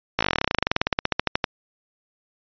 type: slowing click train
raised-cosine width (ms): 0.3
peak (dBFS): -3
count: 30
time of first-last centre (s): 0.19-1.442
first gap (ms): 17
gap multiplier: 1.06
effects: resampled to 11025 Hz